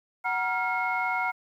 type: tone cluster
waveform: sine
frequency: 745 / 950 / 1395 / 2169 Hz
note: F#5 / A#5 / F6 / C#7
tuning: +12 / +33 / -2 / -38 cents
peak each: -30 dBFS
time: 0.24-1.32 s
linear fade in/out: 20 ms
effects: tanh soft clip ceiling -16 dBFS + 10-bit